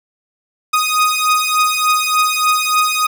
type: beating tone pair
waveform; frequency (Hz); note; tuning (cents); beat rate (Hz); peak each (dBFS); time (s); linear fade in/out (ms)
sawtooth; 1244.5 / 1247.9; D#6 / D#6; 0 / +5; 3.4; -12; 0.73-3.07; 10
effects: none